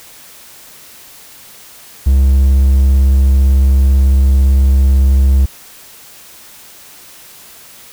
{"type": "tone with vibrato", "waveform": "triangle", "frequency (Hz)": 67.1, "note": "C2", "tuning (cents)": 44, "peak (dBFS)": -4, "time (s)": [2.06, 5.46], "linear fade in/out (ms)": 10, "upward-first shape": "sine", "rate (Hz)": 18, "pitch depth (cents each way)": 18, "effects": ["white hiss -38 dBFS RMS until 7.92 s"]}